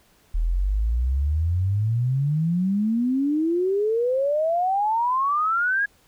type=exponential sweep; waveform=sine; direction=up; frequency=38.68 to 1676 Hz; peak=-19 dBFS; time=0.34-5.86 s; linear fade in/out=10 ms; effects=pink hiss -59 dBFS RMS until 6.07 s